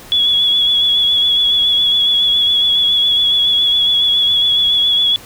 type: tone with vibrato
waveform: sine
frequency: 3380 Hz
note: G#7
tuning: 30 cents sharp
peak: -10 dBFS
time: 0.12-5.16 s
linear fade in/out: 0 ms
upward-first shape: sine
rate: 7.2 Hz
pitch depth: 30 cents each way
effects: pink hiss -37 dBFS RMS until 5.25 s